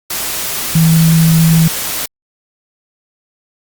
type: tone in noise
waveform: sine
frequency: 162.6 Hz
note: E3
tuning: 23 cents flat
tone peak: -6 dBFS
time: 0.75-1.68 s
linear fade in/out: 5 ms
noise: white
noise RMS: -19 dBFS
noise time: 0.1-2.06 s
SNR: +10 dB
effects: Opus 48 kbps